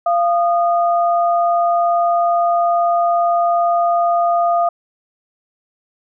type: tone pair together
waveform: sine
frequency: 690.3 / 1228 Hz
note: F5 / D#6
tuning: -20 / -23 cents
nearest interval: minor seventh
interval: 997 cents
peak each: -13 / -20 dBFS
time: 0.06-4.69 s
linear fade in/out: 5 ms
effects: none